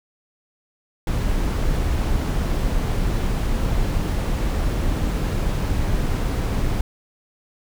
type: noise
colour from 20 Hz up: brown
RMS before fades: -21 dBFS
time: 1.07-6.81 s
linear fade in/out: 2 ms
effects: none